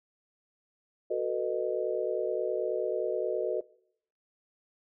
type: chord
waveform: sine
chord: B dominant seventh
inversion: second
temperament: just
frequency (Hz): 370.4 / 444.5 / 493.9 / 617.4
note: F#4 / A4 / B4 / D#5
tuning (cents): +2 / +18 / 0 / -14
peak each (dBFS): -33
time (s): 1.1-3.61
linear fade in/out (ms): 10
effects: noise-tail reverb RT60 0.7 s tail -23 dB re dry